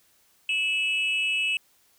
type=tone pair together; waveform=sine; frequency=2612 / 2932 Hz; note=E7 / F#7; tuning=-17 / -16 cents; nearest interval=major second; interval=201 cents; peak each=-22 / -26 dBFS; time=0.49-1.57 s; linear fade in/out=2 ms; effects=tanh soft clip ceiling -20 dBFS + white hiss -63 dBFS RMS until 1.98 s